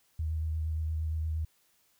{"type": "tone with vibrato", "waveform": "sine", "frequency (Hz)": 79, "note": "D#2", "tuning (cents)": 27, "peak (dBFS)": -29, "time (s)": [0.19, 1.45], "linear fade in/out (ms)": 5, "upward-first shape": "sine", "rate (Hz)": 8.6, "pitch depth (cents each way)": 20, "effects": ["white hiss -69 dBFS RMS until 1.99 s"]}